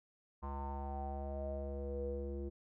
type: tone with low-pass filter sweep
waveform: square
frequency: 69.6 Hz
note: C#2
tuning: 8 cents sharp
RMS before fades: -41 dBFS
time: 0.42-2.5 s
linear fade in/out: 20 ms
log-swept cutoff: 1000 to 400 Hz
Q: 9.4
effects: none